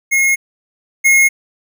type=tone pair in turn; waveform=square; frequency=2158 / 2158 Hz; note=C#7 / C#7; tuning=-47 / -47 cents; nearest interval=unison; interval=0 cents; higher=neither; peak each=-11 / -8 dBFS; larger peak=second; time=0.11-0.36 / 1.04-1.29 s; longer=neither; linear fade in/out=20 ms; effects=none